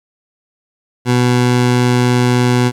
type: tone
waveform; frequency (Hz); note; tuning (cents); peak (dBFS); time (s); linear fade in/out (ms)
20% pulse; 123.47; B2; 0; -5; 1.05-2.72; 50
effects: low-pass 9000 Hz 12 dB/octave + 7-bit